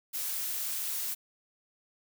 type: noise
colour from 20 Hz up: blue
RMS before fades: -34 dBFS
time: 0.13-1.15 s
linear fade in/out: 20 ms
effects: none